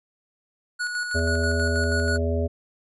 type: tone with tremolo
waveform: square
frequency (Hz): 1461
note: F#6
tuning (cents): -22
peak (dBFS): -25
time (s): 0.79-2.18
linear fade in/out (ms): 20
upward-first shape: square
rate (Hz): 6.2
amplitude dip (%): 40
type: harmonic tone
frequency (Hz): 82.41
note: E2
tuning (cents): 0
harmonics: 1 / 3 / 5 / 7 / 8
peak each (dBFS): -23 / -30 / -29 / -30 / -35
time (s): 1.14-2.48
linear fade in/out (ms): 20
effects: resampled to 24000 Hz